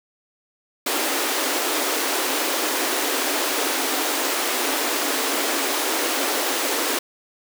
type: high-pass noise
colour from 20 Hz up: pink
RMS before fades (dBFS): -23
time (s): 0.86-6.99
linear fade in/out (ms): 5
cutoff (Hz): 260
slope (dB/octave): 96
effects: none